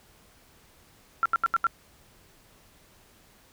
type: tone bursts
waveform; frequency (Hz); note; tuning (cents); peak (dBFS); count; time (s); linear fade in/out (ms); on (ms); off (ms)
sine; 1363; F6; -43; -19; 5; 1.23-1.668; 0; 26; 77
effects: pink hiss -58 dBFS RMS until 3.52 s